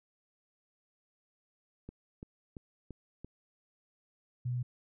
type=click train; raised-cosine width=3 ms; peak=-31 dBFS; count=5; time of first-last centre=1.89-3.246 s; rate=2.95 Hz
type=tone; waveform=sine; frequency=123.47 Hz; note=B2; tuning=in tune; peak=-31 dBFS; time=4.45-4.63 s; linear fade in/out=10 ms
effects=none